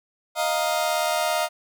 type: chord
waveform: sawtooth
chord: Eb suspended second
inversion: none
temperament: just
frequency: 622.3 / 700 / 933.4 Hz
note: Eb5 / F5 / Bb5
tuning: 0 / +4 / +2 cents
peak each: -21 / -21 / -25 dBFS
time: 0.35-1.49 s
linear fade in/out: 50 ms
effects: none